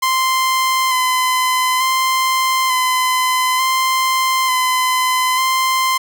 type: tone with vibrato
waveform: sawtooth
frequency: 1032 Hz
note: C6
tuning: 24 cents flat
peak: -10 dBFS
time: 0.02-5.98 s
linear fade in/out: 10 ms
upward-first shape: square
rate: 0.56 Hz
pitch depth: 19 cents each way
effects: none